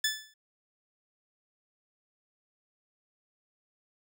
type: tone with exponential decay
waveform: 15% pulse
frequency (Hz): 1740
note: A6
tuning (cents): -20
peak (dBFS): -17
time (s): 0.04-0.34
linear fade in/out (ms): 5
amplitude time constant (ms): 64
effects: none